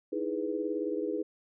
sine chord, E major seventh, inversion third, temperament equal, 311.1 / 329.6 / 415.3 / 493.9 Hz, D#4 / E4 / G#4 / B4, 0 / 0 / 0 / 0 cents, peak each -35 / -37 / -34 / -36 dBFS, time 0.12-1.23 s, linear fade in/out 10 ms, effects none

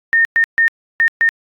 sine tone bursts at uneven times, 1828 Hz, A#6, 34 cents flat, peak -9 dBFS, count 5, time 0.13-0.25 / 0.36-0.44 / 0.58-0.68 / 1-1.08 / 1.21-1.29 s, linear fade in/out 0 ms, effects AAC 64 kbps

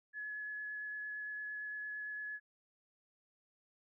sine tone with vibrato, 1700 Hz, G#6, 40 cents sharp, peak -40 dBFS, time 0.13-2.4 s, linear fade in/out 50 ms, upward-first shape sine, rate 8.8 Hz, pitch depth 8 cents each way, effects none

